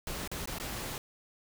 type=noise with dropouts; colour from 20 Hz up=pink; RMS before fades=-38 dBFS; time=0.07-0.98 s; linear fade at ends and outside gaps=1 ms; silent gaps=0.276-0.315 / 0.458-0.474 / 0.585-0.599 s; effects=none